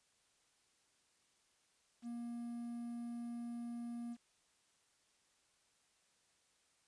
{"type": "tone with quantisation", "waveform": "triangle", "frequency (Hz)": 236.6, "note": "A#3", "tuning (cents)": 26, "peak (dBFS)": -40, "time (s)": [2.02, 4.17], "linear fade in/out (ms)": 50, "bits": 11, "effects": ["white hiss -75 dBFS RMS until 6.87 s", "resampled to 22050 Hz"]}